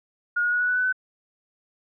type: tone with pitch steps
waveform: sine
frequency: 1434 / 1446.5 / 1459.1 / 1471.8 / 1484.6 / 1497.5 / 1510.5 Hz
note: F6 / F#6 / F#6 / F#6 / F#6 / F#6 / F#6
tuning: +45 / -40 / -25 / -10 / +5 / +20 / +35 cents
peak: -20 dBFS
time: 0.36-0.927 s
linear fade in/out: 10 ms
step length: 81 ms
effects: none